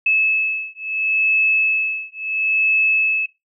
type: beating tone pair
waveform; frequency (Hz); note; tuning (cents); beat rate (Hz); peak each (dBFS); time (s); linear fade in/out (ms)
sine; 2600 / 2600.73; E7 / E7; -24 / -24; 0.73; -19; 0.06-3.26; 5
effects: noise-tail reverb RT60 0.2 s tail -18 dB re dry